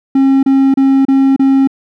triangle tone bursts, 270 Hz, C#4, 45 cents flat, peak -4 dBFS, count 5, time 0.15-1.674 s, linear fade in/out 5 ms, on 280 ms, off 31 ms, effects none

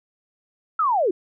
sine linear sweep, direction down, 1347 to 326.5 Hz, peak -17 dBFS, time 0.79-1.11 s, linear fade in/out 5 ms, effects none

